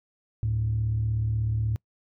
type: tone pair together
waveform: sine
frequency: 73.42 / 109.91 Hz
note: D2 / A2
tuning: 0 / -1 cents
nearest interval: perfect fifth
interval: 699 cents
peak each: -31 / -23 dBFS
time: 0.43-1.76 s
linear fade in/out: 0 ms
effects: noise-tail reverb RT60 0.1 s tail -25 dB re dry + tanh soft clip ceiling -18 dBFS